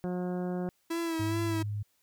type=harmonic tone; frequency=180 Hz; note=F#3; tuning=47 cents flat; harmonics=1 / 2 / 3 / 4 / 5 / 6 / 7 / 8 / 9; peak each=-32 / -36 / -41 / -43 / -53 / -53 / -57 / -54 / -56 dBFS; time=0.04-0.69 s; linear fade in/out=0 ms
type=tone with vibrato; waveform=45% pulse; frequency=329 Hz; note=E4; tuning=3 cents flat; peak=-30 dBFS; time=0.9-1.63 s; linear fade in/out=10 ms; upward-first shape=sine; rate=2.4 Hz; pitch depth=39 cents each way
type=tone; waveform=sine; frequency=103.83 Hz; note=G#2; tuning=in tune; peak=-31 dBFS; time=1.19-1.83 s; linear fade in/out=10 ms
effects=white hiss -72 dBFS RMS until 2.02 s